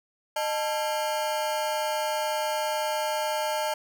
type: ring-modulated tone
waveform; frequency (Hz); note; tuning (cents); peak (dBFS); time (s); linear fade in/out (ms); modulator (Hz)
40% pulse; 748; F#5; +19; -22; 0.36-3.74; 5; 135
effects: none